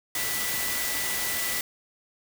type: tone in noise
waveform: sine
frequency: 1975.5 Hz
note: B6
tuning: in tune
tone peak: -34 dBFS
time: 0.15-1.61 s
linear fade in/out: 2 ms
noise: white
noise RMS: -29 dBFS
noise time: 0.15-1.61 s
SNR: -8 dB
effects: none